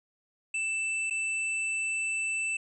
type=tone with dropouts; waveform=square; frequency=2651 Hz; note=E7; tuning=9 cents sharp; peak=-29 dBFS; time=0.54-2.57 s; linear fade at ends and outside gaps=5 ms; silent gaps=1.1-1.107 s; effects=resampled to 24000 Hz